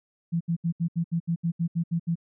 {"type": "tone bursts", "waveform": "sine", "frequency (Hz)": 168.2, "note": "E3", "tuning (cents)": 35, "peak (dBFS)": -22, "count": 12, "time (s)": [0.32, 2.156], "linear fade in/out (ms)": 20, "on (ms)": 87, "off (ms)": 72, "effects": []}